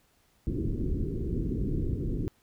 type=low-pass noise; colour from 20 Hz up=pink; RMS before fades=-30 dBFS; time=0.47-2.28 s; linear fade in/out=0 ms; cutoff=400 Hz; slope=48 dB/octave; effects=pink hiss -67 dBFS RMS until 2.42 s